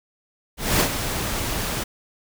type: noise with ADSR envelope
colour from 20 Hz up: pink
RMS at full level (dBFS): -17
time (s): 0.57-1.84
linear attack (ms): 230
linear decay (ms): 80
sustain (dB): -9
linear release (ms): 13
effects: none